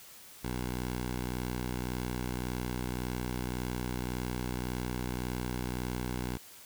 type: tone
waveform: 10% pulse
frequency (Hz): 61.8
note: B1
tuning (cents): +2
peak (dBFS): -25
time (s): 0.43-6.38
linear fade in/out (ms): 20
effects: white hiss -52 dBFS RMS until 6.65 s